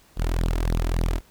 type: tone with flanger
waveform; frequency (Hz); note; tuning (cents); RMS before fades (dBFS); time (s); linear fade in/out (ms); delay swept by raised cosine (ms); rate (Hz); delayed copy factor
sawtooth; 41.6; E1; +17; -23; 0.16-1.21; 50; 0.2 to 3.2; 3.5; +0.8
effects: pink hiss -56 dBFS RMS until 1.3 s